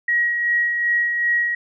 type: tone with tremolo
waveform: sine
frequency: 1901 Hz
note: A#6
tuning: 33 cents sharp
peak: -15 dBFS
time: 0.08-1.55 s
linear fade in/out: 5 ms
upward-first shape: sine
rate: 2.6 Hz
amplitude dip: 40%
effects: none